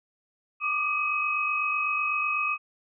sine tone cluster, 1165 / 1213 / 2543 Hz, D6 / D#6 / D#7, -14 / -44 / +37 cents, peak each -33 / -30 / -26 dBFS, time 0.6-2.58 s, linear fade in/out 50 ms, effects none

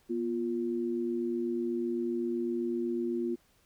sine tone pair together, 241.3 / 349.2 Hz, B3 / F4, -40 / 0 cents, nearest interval tritone, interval 640 cents, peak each -33 / -31 dBFS, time 0.09-3.36 s, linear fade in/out 20 ms, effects pink hiss -67 dBFS RMS until 3.65 s

